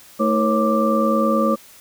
sine tone cluster, 220.9 / 320.4 / 477.3 / 547 / 1177 Hz, A3 / E4 / A#4 / C#5 / D6, +7 / -49 / +41 / -23 / +3 cents, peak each -19 / -25 / -27 / -20 / -21 dBFS, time 0.19-1.56 s, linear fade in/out 20 ms, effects white hiss -46 dBFS RMS until 1.8 s

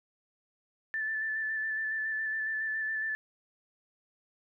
sine tone with vibrato, 1756 Hz, A6, 4 cents flat, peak -30 dBFS, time 0.94-3.15 s, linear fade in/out 0 ms, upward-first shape square, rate 7.2 Hz, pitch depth 17 cents each way, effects none

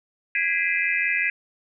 sine tone cluster, 1653 / 1977 / 2062 / 2384 / 2565 Hz, G#6 / B6 / C7 / D7 / E7, -9 / +1 / -26 / +25 / -48 cents, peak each -27 dBFS, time 0.35-1.3 s, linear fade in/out 2 ms, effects none

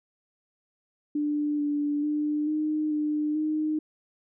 sine tone with pitch steps, 295.8 / 292.1 / 298.8 / 306.3 / 300.8 / 308 Hz, D4 / D4 / D4 / D#4 / D4 / D#4, +13 / -9 / +30 / -27 / +42 / -17 cents, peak -24 dBFS, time 1.15-3.79 s, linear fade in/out 5 ms, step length 440 ms, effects none

